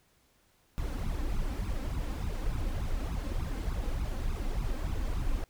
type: noise with flanger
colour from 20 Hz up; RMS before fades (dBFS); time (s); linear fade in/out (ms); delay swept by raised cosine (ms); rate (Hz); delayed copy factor
brown; -32; 0.78-5.44; 0; 0.78 to 3.88; 3.4; +0.8
effects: pink hiss -68 dBFS RMS until 5.49 s